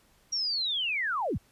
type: linear sweep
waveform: sine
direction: down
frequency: 5690 to 30.41 Hz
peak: -27 dBFS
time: 0.32-1.38 s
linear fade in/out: 10 ms
effects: pink hiss -64 dBFS RMS until 1.51 s + resampled to 32000 Hz